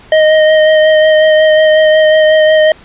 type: tone with vibrato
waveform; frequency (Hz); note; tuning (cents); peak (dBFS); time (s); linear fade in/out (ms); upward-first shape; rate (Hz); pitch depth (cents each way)
square; 622.3; D#5; 0; -5; 0.12-2.72; 2; sine; 5.5; 15
effects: pink hiss -39 dBFS RMS until 2.84 s + resampled to 8000 Hz